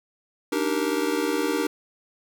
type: chord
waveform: square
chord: Eb major seventh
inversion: third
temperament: just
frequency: 291.7 / 311.1 / 388.9 / 466.7 Hz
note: D4 / Eb4 / G4 / Bb4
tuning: -12 / 0 / -14 / +2 cents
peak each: -29 dBFS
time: 0.52-1.67 s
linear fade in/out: 5 ms
effects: none